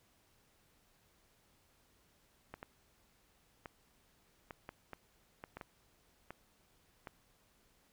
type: clicks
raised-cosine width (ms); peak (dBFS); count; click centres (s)
0.5; -30; 11; 2.54 / 2.629 / 3.658 / 4.508 / 4.691 / 4.933 / 5.439 / 5.57 / 5.612 / 6.306 / 7.072
effects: pink hiss -71 dBFS RMS until 7.92 s